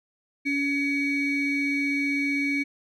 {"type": "ring-modulated tone", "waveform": "triangle", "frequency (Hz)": 987.8, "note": "B5", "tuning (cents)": 0, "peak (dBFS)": -18, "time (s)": [0.45, 2.64], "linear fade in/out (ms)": 20, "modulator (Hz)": 1270, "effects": []}